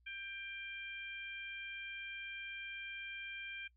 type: harmonic tone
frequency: 792 Hz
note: G5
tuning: 18 cents sharp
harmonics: 2 / 3 / 4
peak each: -49 / -45 / -51 dBFS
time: 0.06-3.68 s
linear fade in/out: 10 ms
effects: noise-tail reverb RT60 0.1 s tail -23 dB re dry + added 60 Hz sine -68 dBFS peak until 3.76 s